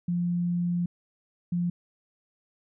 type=tone pair in turn; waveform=sine; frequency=174.61 / 174.61 Hz; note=F3 / F3; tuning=0 / 0 cents; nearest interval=unison; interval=0 cents; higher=neither; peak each=-24 dBFS; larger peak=neither; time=0.08-0.86 / 1.52-1.7 s; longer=first; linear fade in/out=5 ms; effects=none